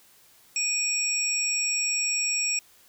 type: tone cluster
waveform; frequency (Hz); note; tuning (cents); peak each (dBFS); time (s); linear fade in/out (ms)
sine; 2475 / 5560 / 7700; D#7 / F8 / B8; -10 / -9 / -45; -28; 0.56-2.59; 2
effects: white hiss -57 dBFS RMS until 2.88 s